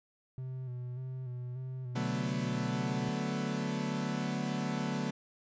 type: tone with vibrato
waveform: triangle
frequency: 126.7 Hz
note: B2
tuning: 45 cents sharp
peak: -35 dBFS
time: 0.38-3.09 s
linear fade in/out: 0 ms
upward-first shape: square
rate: 1.7 Hz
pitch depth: 38 cents each way
type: chord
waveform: 40% pulse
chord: B minor seventh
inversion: first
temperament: equal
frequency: 146.83 / 185 / 220 / 246.9 Hz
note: D3 / F#3 / A3 / B3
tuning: 0 / 0 / 0 / 0 cents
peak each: -37 dBFS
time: 1.95-5.11 s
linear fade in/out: 10 ms
effects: resampled to 16000 Hz

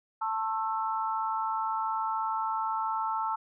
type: tone cluster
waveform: sine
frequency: 887 / 1083 / 1324 Hz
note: A5 / C#6 / E6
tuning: +14 / -41 / +7 cents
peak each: -30 / -36 / -33 dBFS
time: 0.21-3.36 s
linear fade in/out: 10 ms
effects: none

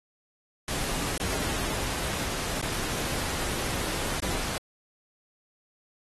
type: noise with dropouts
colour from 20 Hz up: pink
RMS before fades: -31 dBFS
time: 0.68-4.58 s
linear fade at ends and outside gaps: 2 ms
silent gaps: 1.178-1.199 / 2.615-2.626 / 4.202-4.222 s
effects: AAC 32 kbps

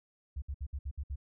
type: tone bursts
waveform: sine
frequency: 69.3 Hz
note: C#2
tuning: in tune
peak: -34 dBFS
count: 7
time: 0.36-1.159 s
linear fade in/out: 10 ms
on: 61 ms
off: 62 ms
effects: none

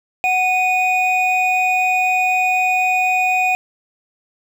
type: tone pair together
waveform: triangle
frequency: 740 / 2476 Hz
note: F#5 / D#7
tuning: 0 / -9 cents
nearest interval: octave + major sixth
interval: 2091 cents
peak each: -15 dBFS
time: 0.24-3.55 s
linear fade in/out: 0 ms
effects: none

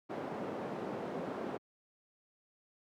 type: band-pass noise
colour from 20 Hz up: white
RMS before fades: -40 dBFS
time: 0.09-1.58 s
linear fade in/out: 20 ms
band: 170 to 550 Hz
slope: 12 dB/octave
effects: high-pass 100 Hz 12 dB/octave

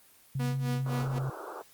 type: tone with pitch glide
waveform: sine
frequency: 135.1 to 133.47 Hz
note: C#3 to C3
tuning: -44 to +35 cents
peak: -29 dBFS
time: 0.35-1.3 s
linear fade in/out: 5 ms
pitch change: -21 cents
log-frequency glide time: 0.52-0.81 s
type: tone with tremolo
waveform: sawtooth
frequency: 243.8 Hz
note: B3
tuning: 22 cents flat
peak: -28 dBFS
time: 0.39-1.19 s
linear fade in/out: 10 ms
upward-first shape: sine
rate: 3.9 Hz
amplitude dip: 90%
type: band-pass noise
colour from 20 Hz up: pink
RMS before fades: -42 dBFS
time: 0.86-1.62 s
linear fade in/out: 2 ms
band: 320 to 1500 Hz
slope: 96 dB/octave
effects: white hiss -59 dBFS RMS until 1.73 s + Opus 24 kbps

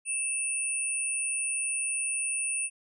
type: tone pair together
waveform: sine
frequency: 2637 / 9384 Hz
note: E7 / D9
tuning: 0 / -2 cents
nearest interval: octave + minor seventh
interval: 2198 cents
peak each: -33 / -29 dBFS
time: 0.05-2.7 s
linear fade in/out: 50 ms
effects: none

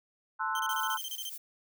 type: chord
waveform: sine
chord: F# half-diminished seventh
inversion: first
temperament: equal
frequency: 880 / 1046.5 / 1318.5 / 1480 Hz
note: A5 / C6 / E6 / F#6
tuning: 0 / 0 / 0 / 0 cents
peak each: -35 dBFS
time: 0.39-0.98 s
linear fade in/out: 20 ms
type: tone bursts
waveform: sawtooth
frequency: 3128 Hz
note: G7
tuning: 4 cents flat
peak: -33 dBFS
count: 11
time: 0.55-1.294 s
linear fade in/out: 2 ms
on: 44 ms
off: 26 ms
type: noise with tremolo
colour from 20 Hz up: violet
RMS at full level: -41 dBFS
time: 0.69-1.38 s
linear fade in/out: 5 ms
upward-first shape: sine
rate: 9.6 Hz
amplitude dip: 50%
effects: none

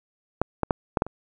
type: clicks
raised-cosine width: 1 ms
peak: -6 / -8 / -6 / -7 / -6 / -22 dBFS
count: 6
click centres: 0.416 / 0.633 / 0.708 / 0.972 / 1.021 / 1.066 s
effects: none

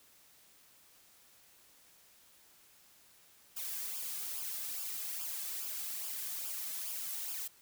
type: noise with flanger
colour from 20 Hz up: blue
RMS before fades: -40 dBFS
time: 3.56-7.48 s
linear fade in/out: 10 ms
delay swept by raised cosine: 0.49 to 2.19 ms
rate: 2.4 Hz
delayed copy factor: -0.6
effects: white hiss -63 dBFS RMS until 7.61 s

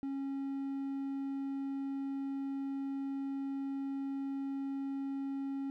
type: tone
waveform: triangle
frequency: 273.9 Hz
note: C#4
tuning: 21 cents flat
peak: -33 dBFS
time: 0.03-5.7 s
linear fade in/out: 0 ms
effects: none

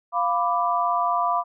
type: chord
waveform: sine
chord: B diminished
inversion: second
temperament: equal with one note detuned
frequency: 698.5 / 992.9 / 1174.7 Hz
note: F5 / B5 / D6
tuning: 0 / +9 / 0 cents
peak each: -24 dBFS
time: 0.12-1.44 s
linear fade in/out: 50 ms
effects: none

